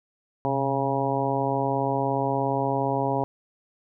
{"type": "harmonic tone with a mistuned harmonic", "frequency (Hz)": 137.2, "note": "C#3", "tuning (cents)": -17, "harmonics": [1, 2, 3, 4, 5, 6, 7], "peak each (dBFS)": [-30, -30, -30, -30, -30, -30, -30], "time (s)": [0.45, 3.24], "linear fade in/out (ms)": 0, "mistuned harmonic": 1, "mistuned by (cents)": -75, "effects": []}